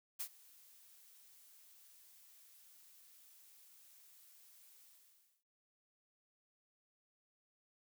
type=noise with ADSR envelope; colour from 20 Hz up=blue; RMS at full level=-40 dBFS; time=0.19-5.44 s; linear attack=18 ms; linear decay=72 ms; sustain=-23 dB; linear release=630 ms; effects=none